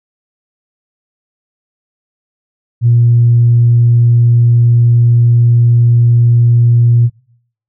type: tone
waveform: sine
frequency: 118.7 Hz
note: A#2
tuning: 32 cents sharp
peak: -4 dBFS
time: 2.81-7.1 s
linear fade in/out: 50 ms
effects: noise-tail reverb RT60 0.7 s tail -25 dB re dry + tanh soft clip ceiling 0 dBFS